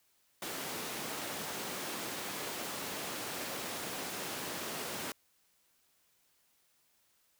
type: high-pass noise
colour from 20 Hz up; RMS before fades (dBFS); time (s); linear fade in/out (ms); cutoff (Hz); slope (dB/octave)
pink; -40; 0.42-5.12; 2; 230; 12
effects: white hiss -72 dBFS RMS until 7.39 s